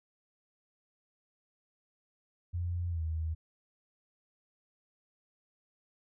sine tone with pitch glide, 87.31 to 80.06 Hz, F2 to D#2, 0 to +50 cents, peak -31 dBFS, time 2.53-3.35 s, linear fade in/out 20 ms, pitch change -150 cents, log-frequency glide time 2.89-3.02 s, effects none

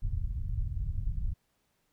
pink low-pass noise, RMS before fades -32 dBFS, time 0.02-1.34 s, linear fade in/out 10 ms, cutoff 110 Hz, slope 24 dB/octave, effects pink hiss -75 dBFS RMS until 1.92 s

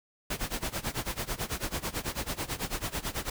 pink noise with tremolo, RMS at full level -31 dBFS, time 0.3-3.3 s, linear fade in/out 5 ms, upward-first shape sine, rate 9.1 Hz, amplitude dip 90%, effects none

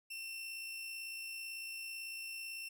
sawtooth tone with amplitude modulation, 2700 Hz, E7, 41 cents sharp, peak -38 dBFS, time 0.1-2.69 s, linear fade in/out 10 ms, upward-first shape sine, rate 58 Hz, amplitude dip 30%, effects none

